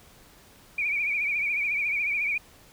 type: tone with vibrato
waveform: sine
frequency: 2341 Hz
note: D7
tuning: 6 cents flat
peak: -24 dBFS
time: 0.78-2.38 s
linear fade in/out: 5 ms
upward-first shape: triangle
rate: 14 Hz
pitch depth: 100 cents each way
effects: pink hiss -54 dBFS RMS until 2.72 s